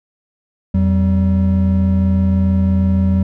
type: tone pair together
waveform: triangle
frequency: 85.3 / 191.49 Hz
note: F2 / G3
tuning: -40 / -40 cents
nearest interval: octave + major second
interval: 1400 cents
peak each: -12 dBFS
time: 0.74-3.23 s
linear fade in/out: 5 ms
effects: none